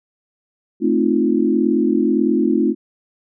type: chord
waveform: sine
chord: F dominant seventh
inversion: first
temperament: equal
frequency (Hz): 220 / 261.6 / 311.1 / 349.2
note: A3 / C4 / Eb4 / F4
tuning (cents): 0 / 0 / 0 / 0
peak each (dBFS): -19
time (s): 0.8-2.75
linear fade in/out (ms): 50
effects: none